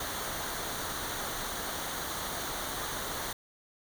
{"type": "noise with comb filter", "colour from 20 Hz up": "pink", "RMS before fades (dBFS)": -36, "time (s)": [0, 3.33], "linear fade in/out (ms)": 5, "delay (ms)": 0.39, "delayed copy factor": -0.6, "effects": []}